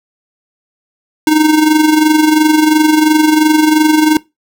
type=tone with amplitude modulation; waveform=square; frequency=308.9 Hz; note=D#4; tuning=12 cents flat; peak=-5 dBFS; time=1.27-4.17 s; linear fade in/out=2 ms; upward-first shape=sine; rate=22.9 Hz; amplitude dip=60%; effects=noise-tail reverb RT60 0.2 s tail -21 dB re dry